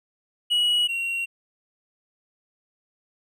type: tone pair in turn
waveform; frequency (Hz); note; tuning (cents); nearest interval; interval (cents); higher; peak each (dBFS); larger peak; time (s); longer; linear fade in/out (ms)
triangle; 2917 / 2746; F#7 / F7; -25 / -30; minor second; 105; first; -17 / -23; first; 0.5-0.88 / 0.88-1.26; neither; 20
effects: none